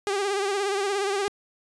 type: tone with vibrato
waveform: sawtooth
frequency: 398.4 Hz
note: G4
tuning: 28 cents sharp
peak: -20 dBFS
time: 0.07-1.28 s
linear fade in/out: 0 ms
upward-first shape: sine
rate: 17 Hz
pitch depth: 63 cents each way
effects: resampled to 22050 Hz